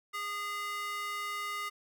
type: tone with high-pass filter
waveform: square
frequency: 410 Hz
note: G#4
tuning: 22 cents flat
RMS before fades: -37 dBFS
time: 0.13-1.7 s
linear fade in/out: 20 ms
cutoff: 1500 Hz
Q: 4.3
effects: none